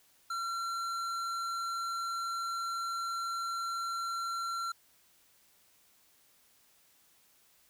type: tone with hard clipping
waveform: sine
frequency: 1363 Hz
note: F6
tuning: 43 cents flat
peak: -35 dBFS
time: 0.3-4.72 s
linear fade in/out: 5 ms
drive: 12 dB
effects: white hiss -66 dBFS RMS until 7.69 s